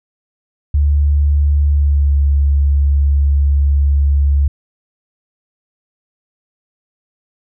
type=tone with pitch glide; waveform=sine; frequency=72.5 to 70.68 Hz; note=D2 to C#2; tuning=-22 to +34 cents; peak=-9 dBFS; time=0.74-4.48 s; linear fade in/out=5 ms; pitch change=-44 cents; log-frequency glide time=1.69-2.16 s; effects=none